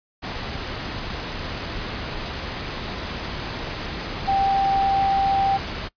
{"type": "tone in noise", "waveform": "sine", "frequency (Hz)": 784, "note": "G5", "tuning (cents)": 0, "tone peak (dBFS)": -17, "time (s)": [4.27, 5.58], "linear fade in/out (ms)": 20, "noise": "pink", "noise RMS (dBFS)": -30, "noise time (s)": [0.22, 5.89], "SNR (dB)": 10, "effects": ["noise-tail reverb RT60 0.1 s tail -22 dB re dry", "resampled to 11025 Hz"]}